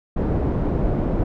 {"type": "low-pass noise", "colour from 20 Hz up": "pink", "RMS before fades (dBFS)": -21, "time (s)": [0.16, 1.24], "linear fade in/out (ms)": 10, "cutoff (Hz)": 510, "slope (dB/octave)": 12, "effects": []}